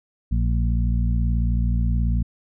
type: harmonic tone with a mistuned harmonic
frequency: 58.6 Hz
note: A#1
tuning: 10 cents sharp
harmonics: 1 / 2 / 3 / 4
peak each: -19 / -25 / -29 / -31 dBFS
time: 0.31-2.23 s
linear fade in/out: 10 ms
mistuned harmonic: 4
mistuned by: -35 cents
effects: none